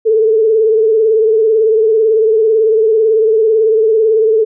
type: tone with vibrato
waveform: sine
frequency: 440 Hz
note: A4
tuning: in tune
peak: -7 dBFS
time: 0.05-4.45 s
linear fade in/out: 20 ms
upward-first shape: triangle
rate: 18 Hz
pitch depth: 68 cents each way
effects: none